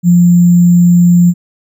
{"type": "tone with sample-and-hold", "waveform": "sine", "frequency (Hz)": 174.61, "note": "F3", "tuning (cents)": 0, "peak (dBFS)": -3, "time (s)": [0.03, 1.34], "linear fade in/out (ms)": 50, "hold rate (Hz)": 7350, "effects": []}